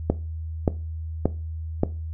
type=click train; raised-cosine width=2 ms; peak=-5 dBFS; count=4; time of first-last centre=0.1-1.834 s; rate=1.73 Hz; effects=noise-tail reverb RT60 0.3 s tail -17 dB re dry + added 80 Hz sine -29 dBFS peak until 2.13 s